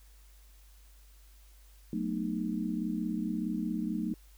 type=chord; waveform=sine; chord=B dominant seventh; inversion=second; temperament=just; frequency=185.21 / 222.2 / 246.9 / 308.7 Hz; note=F#3 / A3 / B3 / D#4; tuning=+2 / +17 / 0 / -14 cents; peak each=-36 / -34 / -39 / -36 dBFS; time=1.93-4.14 s; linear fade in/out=2 ms; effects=added 50 Hz sine -54 dBFS peak until 4.37 s + white hiss -64 dBFS RMS until 4.37 s